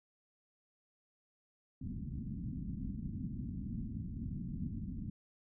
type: low-pass noise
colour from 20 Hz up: white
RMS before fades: -41 dBFS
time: 1.81-5.1 s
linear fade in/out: 5 ms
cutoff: 250 Hz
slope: 48 dB/octave
effects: none